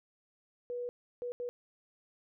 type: tone bursts at uneven times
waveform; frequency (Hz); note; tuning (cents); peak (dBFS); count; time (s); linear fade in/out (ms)
sine; 487; B4; -24; -35; 3; 0.7-0.89 / 1.22-1.32 / 1.4-1.49; 0
effects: none